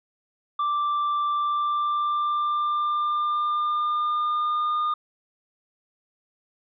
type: tone with pitch glide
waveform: triangle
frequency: 1174.7 to 1216.8 Hz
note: D6 to D#6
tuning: 0 to -39 cents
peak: -20 dBFS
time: 0.59-4.94 s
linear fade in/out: 5 ms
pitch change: +61 cents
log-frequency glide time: 1.3-4.8 s
effects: resampled to 11025 Hz